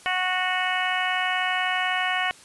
harmonic tone, 368 Hz, F#4, 9 cents flat, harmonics 2 / 3 / 4 / 5 / 6 / 7 / 8, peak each -28 / -31 / -31 / -28 / -30 / -34 / -31 dBFS, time 0.06-2.31 s, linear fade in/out 0 ms, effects white hiss -49 dBFS RMS until 2.44 s + resampled to 24000 Hz

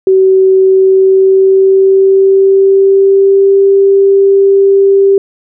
sine tone with pitch glide, 380 to 393.2 Hz, F#4 to G4, +46 to +5 cents, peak -3 dBFS, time 0.07-5.18 s, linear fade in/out 2 ms, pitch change +59 cents, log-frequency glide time 0.56-3.6 s, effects none

